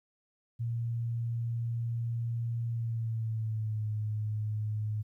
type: tone with pitch glide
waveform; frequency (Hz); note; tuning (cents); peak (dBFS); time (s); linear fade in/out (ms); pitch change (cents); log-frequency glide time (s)
sine; 116.7 to 107.01; A#2 to A2; +2 to -48; -30; 0.59-5.03; 20; -150; 2.67-3.88
effects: 12-bit